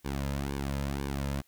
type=tone with flanger; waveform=sawtooth; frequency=69.4 Hz; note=C#2; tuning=3 cents sharp; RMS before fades=-33 dBFS; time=0.04-1.42 s; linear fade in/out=20 ms; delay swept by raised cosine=1.5 to 2.7 ms; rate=2 Hz; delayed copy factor=-0.75; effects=white hiss -67 dBFS RMS until 1.47 s